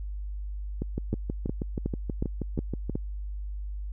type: two click trains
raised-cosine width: 3 ms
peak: -17 / -15 dBFS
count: 14 / 6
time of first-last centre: 0.82-2.897 / 1.13-2.955 s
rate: 6.26 / 2.74 Hz
effects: added 50 Hz sine -32 dBFS peak until 3.92 s